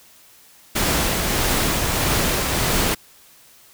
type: noise with tremolo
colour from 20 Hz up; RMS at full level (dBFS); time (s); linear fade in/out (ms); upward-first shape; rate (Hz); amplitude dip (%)
pink; -19; 0.75-2.95; 10; triangle; 1.6; 30
effects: white hiss -50 dBFS RMS until 3.73 s